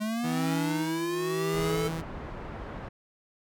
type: linear sweep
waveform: square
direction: up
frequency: 210.4 to 444.4 Hz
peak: -29 dBFS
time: 0-1.89 s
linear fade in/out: 20 ms
type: tone with tremolo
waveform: sawtooth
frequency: 162.5 Hz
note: E3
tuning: 24 cents flat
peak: -24 dBFS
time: 0.23-2.02 s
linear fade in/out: 20 ms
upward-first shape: triangle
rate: 0.87 Hz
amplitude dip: 80%
type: low-pass noise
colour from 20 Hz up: pink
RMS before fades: -39 dBFS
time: 1.53-2.89 s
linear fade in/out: 10 ms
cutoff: 1400 Hz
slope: 12 dB/octave
effects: none